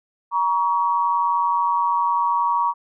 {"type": "tone pair together", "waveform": "sine", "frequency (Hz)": [948, 1127.4], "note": ["A#5", "C#6"], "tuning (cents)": [29, 29], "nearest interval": "minor third", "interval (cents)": 300, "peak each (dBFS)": [-19, -21], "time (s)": [0.31, 2.74], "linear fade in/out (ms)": 50, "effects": []}